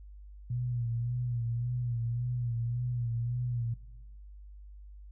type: tone with vibrato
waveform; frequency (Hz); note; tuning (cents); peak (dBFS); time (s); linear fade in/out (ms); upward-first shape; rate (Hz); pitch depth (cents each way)
sine; 120; B2; -49; -30; 0.5-3.74; 5; sine; 1.8; 54
effects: noise-tail reverb RT60 1.0 s tail -17 dB re dry + added 50 Hz sine -46 dBFS peak until 5.11 s